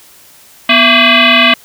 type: tone with frequency modulation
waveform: sine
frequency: 246.9 Hz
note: B3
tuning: in tune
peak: -4 dBFS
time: 0.69-1.54 s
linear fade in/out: 5 ms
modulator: 457 Hz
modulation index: 7
effects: white hiss -41 dBFS RMS until 1.64 s